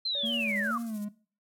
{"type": "linear sweep", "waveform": "sine", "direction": "down", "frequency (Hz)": [4186, 1100], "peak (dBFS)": -28, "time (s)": [0.05, 0.78], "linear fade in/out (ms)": 5}
{"type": "tone", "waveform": "triangle", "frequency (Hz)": 570, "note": "C#5", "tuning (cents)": 48, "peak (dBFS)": -37, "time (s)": [0.15, 0.71], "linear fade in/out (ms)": 0}
{"type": "tone with vibrato", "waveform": "triangle", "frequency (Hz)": 220, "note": "A3", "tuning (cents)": 0, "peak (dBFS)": -30, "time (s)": [0.23, 1.09], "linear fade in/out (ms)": 10, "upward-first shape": "sine", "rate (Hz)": 2.2, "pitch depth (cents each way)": 110}
{"type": "noise with tremolo", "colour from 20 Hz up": "violet", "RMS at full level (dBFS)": -45, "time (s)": [0.25, 1.05], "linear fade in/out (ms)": 10, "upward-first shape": "square", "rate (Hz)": 13, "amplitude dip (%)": 45}
{"effects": ["noise-tail reverb RT60 0.4 s tail -18 dB re dry", "low-pass 12000 Hz 12 dB/octave"]}